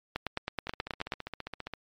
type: two click trains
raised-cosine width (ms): 0.3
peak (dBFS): -21 / -15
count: 17 / 10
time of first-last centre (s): 0.67-1.737 / 0.16-1.122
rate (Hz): 15 / 9.36
effects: MP3 64 kbps